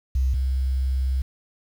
sine tone pair in turn, 65 / 65.6 Hz, C2 / C2, -11 / +5 cents, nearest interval unison, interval 16 cents, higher second, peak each -18 / -20 dBFS, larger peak first, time 0.15-0.34 / 0.34-1.22 s, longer second, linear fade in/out 5 ms, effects 8-bit

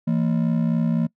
triangle ring-modulated tone, 197.6 Hz, G3, 14 cents sharp, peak -13 dBFS, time 0.07-1.07 s, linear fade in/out 10 ms, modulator 31.9 Hz, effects noise-tail reverb RT60 0.1 s tail -23 dB re dry

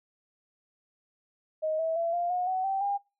sine tone with pitch steps, 626 / 648.8 / 672.5 / 697 / 722.4 / 748.8 / 776.1 / 804.4 Hz, D#5 / E5 / E5 / F5 / F#5 / F#5 / G5 / G5, +10 / -28 / +34 / -4 / -42 / +20 / -18 / +44 cents, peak -26 dBFS, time 1.62-2.98 s, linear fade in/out 20 ms, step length 170 ms, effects noise-tail reverb RT60 0.3 s tail -25 dB re dry

